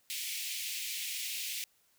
pink high-pass noise, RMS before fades -38 dBFS, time 0.1-1.64 s, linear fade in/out 0 ms, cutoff 2200 Hz, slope 48 dB/octave, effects white hiss -70 dBFS RMS until 1.98 s

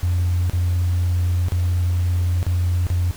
sine tone with dropouts, 88.3 Hz, F2, 20 cents sharp, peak -15 dBFS, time 0.03-3.11 s, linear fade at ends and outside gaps 0 ms, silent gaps 0.497-0.534 / 1.484-1.521 / 2.429-2.466 / 2.868-2.902 s, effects tanh soft clip ceiling -13 dBFS + pink hiss -40 dBFS RMS until 3.16 s

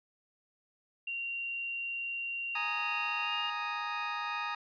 sine tone with pitch glide, 2762 to 2815 Hz, F7 to F7, -20 to +13 cents, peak -34 dBFS, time 1.07-3.5 s, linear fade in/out 5 ms, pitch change +33 cents, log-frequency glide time 3.22-3.32 s
25% pulse chord, Ab suspended second, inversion none, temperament equal, 830.6 / 932.3 / 1244.5 Hz, Ab5 / Bb5 / Eb6, 0 / 0 / 0 cents, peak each -37 / -35 / -32 dBFS, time 2.55-4.55 s, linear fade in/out 5 ms
effects resampled to 11025 Hz

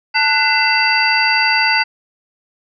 sine tone cluster, 880 / 1481 / 2033 / 2682 / 4662 Hz, A5 / F#6 / B6 / E7 / D8, 0 / +1 / +50 / +29 / -14 cents, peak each -18 dBFS, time 0.14-1.84 s, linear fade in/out 20 ms, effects none

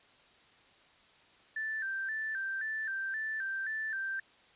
sine tone with vibrato, 1661.2 Hz, G#6, in tune, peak -33 dBFS, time 1.56-4.2 s, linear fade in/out 5 ms, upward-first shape square, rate 1.9 Hz, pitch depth 100 cents each way, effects white hiss -62 dBFS RMS until 4.55 s + resampled to 8000 Hz

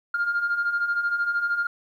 sine beating tone pair, 1396.9 / 1409.9 Hz, F6 / F6, 0 / +16 cents, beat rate 13 Hz, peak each -28 / -22 dBFS, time 0.14-1.67 s, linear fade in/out 5 ms, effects tanh soft clip ceiling -17 dBFS + 10-bit

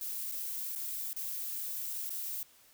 violet noise with dropouts, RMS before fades -38 dBFS, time 0.01-2.43 s, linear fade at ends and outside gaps 1 ms, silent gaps 0.315-0.321 / 0.752-0.759 / 1.131-1.163 / 2.094-2.104 s, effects white hiss -62 dBFS RMS until 2.73 s

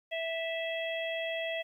harmonic tone, 657 Hz, E5, 6 cents flat, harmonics 1 / 3 / 4 / 5, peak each -34 / -39 / -40 / -41 dBFS, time 0.11-1.63 s, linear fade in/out 20 ms, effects 11-bit

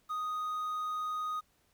triangle tone with quantisation, 1244.5 Hz, D#6, in tune, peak -31 dBFS, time 0.09-1.41 s, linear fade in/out 20 ms, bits 10, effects pink hiss -71 dBFS RMS until 1.73 s

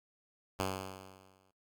5% pulse tone with exponential decay, 95 Hz, F#2, 46 cents sharp, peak -20 dBFS, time 0.59-1.51 s, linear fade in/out 5 ms, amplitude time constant 200 ms, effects noise-tail reverb RT60 0.1 s tail -19 dB re dry + Opus 48 kbps

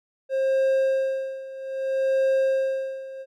triangle tone with tremolo, 533 Hz, C5, 32 cents sharp, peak -16 dBFS, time 0.29-3.26 s, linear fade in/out 50 ms, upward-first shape sine, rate 0.62 Hz, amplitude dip 85%, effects none

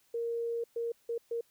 sine tone bursts at uneven times, 466.2 Hz, A#4, in tune, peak -31 dBFS, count 4, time 0.14-0.64 / 0.76-0.92 / 1.09-1.18 / 1.31-1.41 s, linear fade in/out 5 ms, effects white hiss -69 dBFS RMS until 1.5 s

